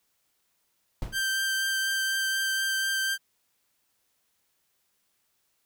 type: noise with exponential decay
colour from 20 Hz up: brown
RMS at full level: -28 dBFS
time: 1.02-1.26 s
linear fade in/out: 1 ms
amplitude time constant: 51 ms
type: tone with vibrato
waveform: sawtooth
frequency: 1568 Hz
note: G6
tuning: in tune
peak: -22 dBFS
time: 1.12-3.18 s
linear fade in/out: 50 ms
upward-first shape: triangle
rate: 4.1 Hz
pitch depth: 12 cents each way
effects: white hiss -73 dBFS RMS until 5.65 s